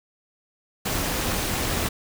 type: noise with amplitude modulation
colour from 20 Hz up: pink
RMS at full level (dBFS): -23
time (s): 0.85-1.89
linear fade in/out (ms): 10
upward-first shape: sine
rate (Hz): 282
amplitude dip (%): 60
effects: none